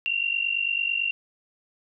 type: tone pair together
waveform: sine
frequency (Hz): 2732 / 2781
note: F7 / F7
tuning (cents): -39 / -8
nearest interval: unison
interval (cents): 31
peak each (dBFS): -26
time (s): 0.06-1.11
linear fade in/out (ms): 0
effects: none